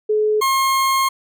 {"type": "tone pair in turn", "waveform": ["sine", "40% pulse"], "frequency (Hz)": [426.8, 1072.4], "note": ["G#4", "C6"], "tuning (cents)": [47, 42], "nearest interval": "octave + major third", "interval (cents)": 1595, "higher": "second", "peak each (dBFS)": -14, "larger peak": "neither", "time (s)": [[0.09, 0.41], [0.41, 1.09]], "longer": "second", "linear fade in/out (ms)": 10, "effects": []}